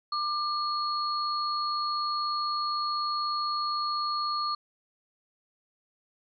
sine tone pair together, 1193 / 4323 Hz, D6 / C#8, +27 / -44 cents, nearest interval octave + minor seventh, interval 2229 cents, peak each -28 / -33 dBFS, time 0.12-4.55 s, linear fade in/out 5 ms, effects none

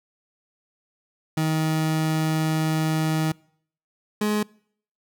30% pulse tone pair in turn, 157.7 / 210.5 Hz, D#3 / G#3, +24 / +24 cents, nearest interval perfect fourth, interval 500 cents, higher second, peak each -18 dBFS, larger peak neither, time 1.37-3.32 / 4.21-4.43 s, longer first, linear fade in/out 5 ms, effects noise-tail reverb RT60 0.6 s tail -25 dB re dry

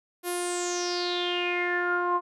sawtooth tone with low-pass filter sweep, 353.5 Hz, F4, 21 cents sharp, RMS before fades -28 dBFS, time 0.23-2.21 s, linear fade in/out 50 ms, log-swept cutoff 12000 to 1000 Hz, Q 7.7, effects none

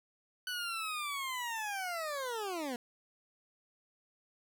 20% pulse linear sweep, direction down, 1500 to 233.1 Hz, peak -31 dBFS, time 0.47-2.76 s, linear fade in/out 2 ms, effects none

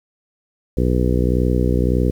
harmonic tone, 61.74 Hz, B1, in tune, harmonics 1 / 2 / 3 / 4 / 5 / 6 / 7 / 8, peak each -18 / -21 / -23 / -24 / -25 / -26 / -26 / -27 dBFS, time 0.77-2.11 s, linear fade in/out 5 ms, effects 8-bit

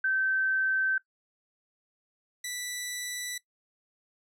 sine / 10% pulse tone pair in turn, 1546 / 1972.1 Hz, G6 / B6, -24 / -3 cents, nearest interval major third, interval 421 cents, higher second, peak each -24 dBFS, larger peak neither, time 0.04-0.98 / 2.44-3.38 s, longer neither, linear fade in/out 5 ms, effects noise-tail reverb RT60 0.1 s tail -19 dB re dry + low-pass 12000 Hz 12 dB/octave

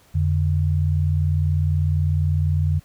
sine tone pair together, 88 / 148 Hz, F2 / D3, +14 / +14 cents, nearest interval major sixth, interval 900 cents, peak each -18 / -22 dBFS, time 0.14-2.8 s, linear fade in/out 20 ms, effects pink hiss -55 dBFS RMS until 2.84 s

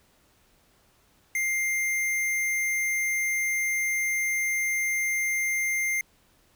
square tone, 2100 Hz, C7, 6 cents sharp, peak -25 dBFS, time 1.35-6.01 s, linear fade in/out 2 ms, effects pink hiss -63 dBFS RMS until 6.55 s

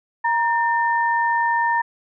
sine tone pair together, 937.7 / 1800 Hz, A#5 / A6, +10 / +39 cents, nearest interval major seventh, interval 1129 cents, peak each -18 / -22 dBFS, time 0.24-1.82 s, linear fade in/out 10 ms, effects none

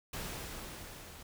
pink noise with level ramp, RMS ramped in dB -40 to -51 dBFS, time 0.13-1.23 s, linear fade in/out 5 ms, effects none

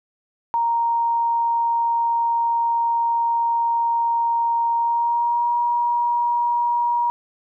sine tone with pitch glide, 932.3 to 953.5 Hz, A#5 to A#5, 0 to +39 cents, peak -17 dBFS, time 0.54-7.1 s, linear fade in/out 0 ms, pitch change +39 cents, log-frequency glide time 4.76-5.55 s, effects none

